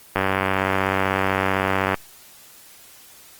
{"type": "click train", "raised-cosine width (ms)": 0.5, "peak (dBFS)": -4, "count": 172, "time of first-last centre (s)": [0.16, 1.943], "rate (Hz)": 95.9, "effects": ["white hiss -47 dBFS RMS until 3.39 s", "Opus 24 kbps"]}